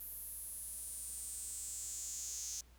sawtooth tone with high-pass filter sweep, 220 Hz, A3, in tune, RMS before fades -45 dBFS, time 0-2.61 s, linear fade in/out 5 ms, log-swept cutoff 12000 to 6200 Hz, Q 5.7, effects added 60 Hz sine -60 dBFS peak until 2.78 s + pink hiss -68 dBFS RMS until 2.78 s

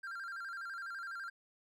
triangle tone with vibrato, 1480 Hz, F#6, in tune, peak -39 dBFS, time 0.03-1.3 s, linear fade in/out 10 ms, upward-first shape square, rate 12 Hz, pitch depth 120 cents each way, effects none

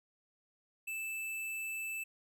square tone, 2637 Hz, E7, in tune, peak -38 dBFS, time 0.87-2.04 s, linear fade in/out 10 ms, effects none

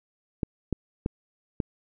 clicks, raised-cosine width 3 ms, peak -13 dBFS, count 4, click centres 0.432 / 0.727 / 1.061 / 1.602 s, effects none

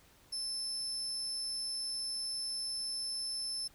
35% pulse tone, 5274 Hz, E8, in tune, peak -33 dBFS, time 0.32-3.68 s, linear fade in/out 10 ms, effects pink hiss -63 dBFS RMS until 3.74 s

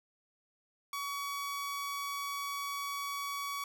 sawtooth tone, 1130 Hz, C#6, 33 cents sharp, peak -32 dBFS, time 0.93-3.64 s, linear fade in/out 2 ms, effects none

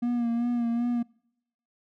triangle tone with vibrato, 237.3 Hz, A#3, 31 cents sharp, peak -22 dBFS, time 0.02-1.03 s, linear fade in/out 10 ms, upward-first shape sine, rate 2.6 Hz, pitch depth 36 cents each way, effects noise-tail reverb RT60 0.8 s tail -26 dB re dry

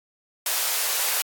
white high-pass noise, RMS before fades -24 dBFS, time 0.46-1.22 s, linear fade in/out 2 ms, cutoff 510 Hz, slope 24 dB/octave, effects AAC 64 kbps

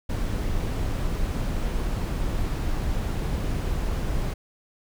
brown noise, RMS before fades -26 dBFS, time 0.09-4.34 s, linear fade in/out 10 ms, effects none

